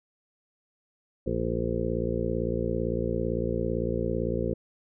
harmonic tone, 57.8 Hz, A#1, 14 cents flat, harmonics 1 / 2 / 3 / 4 / 6 / 7 / 8 / 9, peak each -34 / -34 / -34 / -34 / -34 / -34 / -34 / -34 dBFS, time 1.26-4.54 s, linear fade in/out 10 ms, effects none

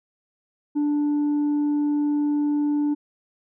sine tone with tanh clipping, 293.6 Hz, D4, in tune, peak -20 dBFS, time 0.75-2.95 s, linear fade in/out 20 ms, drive 2 dB, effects none

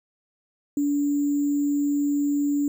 sine tone with sample-and-hold, 287.6 Hz, D4, 36 cents flat, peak -20 dBFS, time 0.77-2.68 s, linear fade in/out 2 ms, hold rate 7350 Hz, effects none

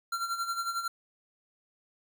square tone with tremolo, 1370 Hz, F6, 34 cents flat, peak -29 dBFS, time 0.12-0.88 s, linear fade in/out 5 ms, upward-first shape sine, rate 11 Hz, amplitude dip 65%, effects 11-bit

